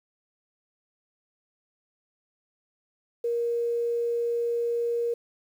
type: tone with quantisation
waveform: sine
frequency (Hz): 471.1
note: A#4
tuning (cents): +18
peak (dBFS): -24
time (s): 3.24-5.14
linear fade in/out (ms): 5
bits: 9
effects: none